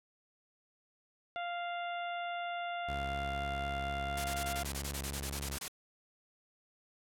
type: harmonic tone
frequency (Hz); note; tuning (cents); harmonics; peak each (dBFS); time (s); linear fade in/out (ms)
697; F5; -4; 1 / 2 / 3 / 4 / 5; -37 / -43 / -47 / -49 / -51; 1.36-4.63; 0
type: tone with vibrato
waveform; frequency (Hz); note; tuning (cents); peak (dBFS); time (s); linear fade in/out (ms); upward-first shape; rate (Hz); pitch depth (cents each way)
sawtooth; 69.3; C#2; 0; -35; 2.88-5.58; 10; triangle; 4.1; 26
type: noise bursts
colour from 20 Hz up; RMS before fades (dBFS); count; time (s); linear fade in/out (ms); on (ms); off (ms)
white; -39; 16; 4.17-5.682; 5; 72; 24
effects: low-pass 12000 Hz 12 dB/octave